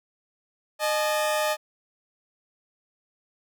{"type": "tone pair together", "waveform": "sawtooth", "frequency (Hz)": [612, 857], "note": ["D#5", "A5"], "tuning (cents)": [-29, -46], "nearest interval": "tritone", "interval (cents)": 583, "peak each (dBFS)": [-20, -25], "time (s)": [0.79, 1.57], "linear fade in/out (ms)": 50, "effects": []}